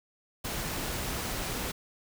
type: noise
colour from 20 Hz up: pink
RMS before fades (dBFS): -34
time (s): 0.44-1.72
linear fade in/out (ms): 10
effects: none